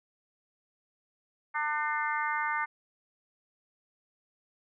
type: harmonic tone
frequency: 300.1 Hz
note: D4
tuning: 38 cents sharp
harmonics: 3 / 4 / 5 / 6 / 7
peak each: -33 / -34 / -35 / -36 / -36 dBFS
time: 1.54-2.66 s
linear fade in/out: 20 ms
effects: none